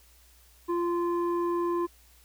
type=tone with low-pass filter; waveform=square; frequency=346 Hz; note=F4; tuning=16 cents flat; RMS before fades=-28 dBFS; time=0.68-1.87 s; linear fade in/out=20 ms; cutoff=860 Hz; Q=4; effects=added 60 Hz sine -58 dBFS peak until 2.24 s + white hiss -60 dBFS RMS until 2.24 s